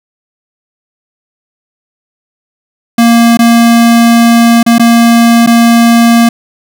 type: tone with dropouts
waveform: square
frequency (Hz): 233.1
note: A#3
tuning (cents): 0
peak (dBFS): -3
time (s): 2.98-6.29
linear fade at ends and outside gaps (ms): 5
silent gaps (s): 3.372-3.39 / 4.63-4.663 / 4.783-4.795 / 5.464-5.472
effects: none